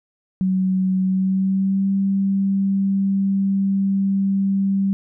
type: tone with pitch glide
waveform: sine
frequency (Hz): 187.5 to 195.46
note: F#3 to G3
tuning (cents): +23 to -5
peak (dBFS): -16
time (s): 0.41-4.93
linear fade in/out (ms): 0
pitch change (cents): +72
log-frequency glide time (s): 1.03-1.9
effects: none